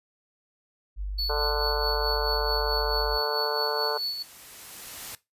sine tone, 49 Hz, G1, in tune, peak -28 dBFS, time 0.96-3.2 s, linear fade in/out 50 ms
triangle tone with tremolo, 4435 Hz, C#8, in tune, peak -24 dBFS, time 1.18-4.23 s, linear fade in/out 10 ms, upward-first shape sine, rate 4.6 Hz, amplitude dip 50%
harmonic tone, 147.9 Hz, D3, 13 cents sharp, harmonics 3 / 4 / 5 / 6 / 7 / 8 / 9 / 10, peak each -29 / -33 / -37 / -33 / -36 / -39 / -40 / -36 dBFS, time 1.29-3.98 s, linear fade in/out 10 ms
white noise with exponential growth, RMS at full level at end -37 dBFS, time 2.16-5.15 s, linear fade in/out 1 ms, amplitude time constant 650 ms
effects noise-tail reverb RT60 0.2 s tail -18 dB re dry + resampled to 32000 Hz

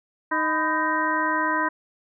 harmonic tone with a mistuned harmonic, 311.5 Hz, D#4, 2 cents sharp, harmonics 1 / 2 / 3 / 4 / 5 / 6, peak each -29 / -32 / -24 / -32 / -27 / -29 dBFS, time 0.31-1.69 s, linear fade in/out 10 ms, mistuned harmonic 3, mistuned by +120 cents, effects none

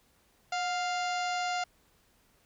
harmonic tone with a mistuned harmonic, 698.5 Hz, F5, in tune, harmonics 1 / 2 / 3 / 4 / 5 / 6 / 7 / 8 / 9 / 10, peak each -31 / -37 / -40 / -42 / -47 / -45 / -45 / -50 / -52 / -47 dBFS, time 0.52-1.64 s, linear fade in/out 5 ms, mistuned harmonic 1, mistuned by +58 cents, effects pink hiss -67 dBFS RMS until 2.45 s

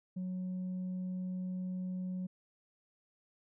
sine tone with tanh clipping, 183.8 Hz, F#3, 11 cents flat, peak -36 dBFS, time 0.16-2.27 s, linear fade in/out 10 ms, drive 1 dB, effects none

